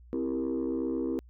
sine chord, C dominant seventh, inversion none, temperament equal, 261.6 / 329.6 / 392 / 466.2 Hz, C4 / E4 / G4 / Bb4, 0 / 0 / 0 / 0 cents, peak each -31 / -31 / -35 / -35 dBFS, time 0.13-1.19 s, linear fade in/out 0 ms, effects tanh soft clip ceiling -23 dBFS + added 60 Hz sine -50 dBFS peak until 1.29 s

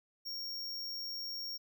square tone, 5540 Hz, F8, 15 cents flat, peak -39 dBFS, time 0.25-1.58 s, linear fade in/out 20 ms, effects none

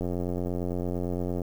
click train, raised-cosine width 2 ms, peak -18 dBFS, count 126, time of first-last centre 0.01-1.418 s, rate 88.8 Hz, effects 8-bit

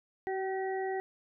harmonic tone with a mistuned harmonic, 383.2 Hz, G4, 39 cents flat, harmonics 1 / 2 / 4 / 5, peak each -33 / -36 / -51 / -42 dBFS, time 0.27-1 s, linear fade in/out 0 ms, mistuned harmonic 1, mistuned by -16 cents, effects none

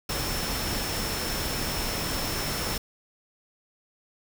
sine tone in noise, 5400 Hz, E8, 41 cents sharp, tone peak -36 dBFS, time 0.09-2.78 s, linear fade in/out 5 ms, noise pink, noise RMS -30 dBFS, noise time 0.09-2.78 s, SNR -9 dB, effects none

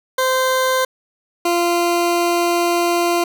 20% pulse tone pair in turn, 518 / 345.7 Hz, C5 / F4, -17 / -18 cents, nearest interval perfect fifth, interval 701 cents, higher first, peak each -10 dBFS, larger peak neither, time 0.18-0.85 / 1.45-3.24 s, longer second, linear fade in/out 5 ms, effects none

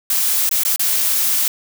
blue noise with dropouts, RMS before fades -17 dBFS, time 0.1-1.48 s, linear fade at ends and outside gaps 2 ms, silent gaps 0.492-0.512 / 0.635-0.65 / 0.761-0.794 s, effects none

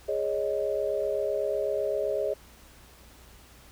sine chord, Ab suspended fourth, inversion none, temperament equal, 415.3 / 554.4 / 622.3 Hz, Ab4 / Db5 / Eb5, 0 / 0 / 0 cents, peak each -30 dBFS, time 0.08-2.34 s, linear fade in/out 10 ms, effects added 60 Hz sine -55 dBFS peak until 3.71 s + pink hiss -54 dBFS RMS until 3.71 s

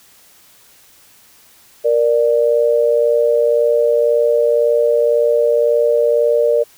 sine tone pair together, 468.8 / 590.7 Hz, A#4 / D5, +10 / +10 cents, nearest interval major third, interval 400 cents, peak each -13 / -14 dBFS, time 1.84-6.64 s, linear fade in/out 20 ms, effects white hiss -48 dBFS RMS until 6.77 s

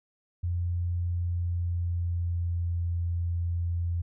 sine tone with pitch glide, 87.31 to 85.91 Hz, F2 to F2, 0 to -28 cents, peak -26 dBFS, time 0.43-4.02 s, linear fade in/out 10 ms, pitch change -28 cents, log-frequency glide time 1.12-2.83 s, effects none

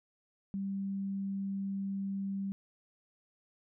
sine tone, 196 Hz, G3, in tune, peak -33 dBFS, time 0.54-2.52 s, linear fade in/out 0 ms, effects none

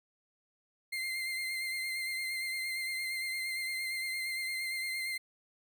35% pulse tone with vibrato, 2093 Hz, C7, in tune, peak -32 dBFS, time 0.92-5.18 s, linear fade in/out 10 ms, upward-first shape triangle, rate 8.7 Hz, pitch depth 33 cents each way, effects none

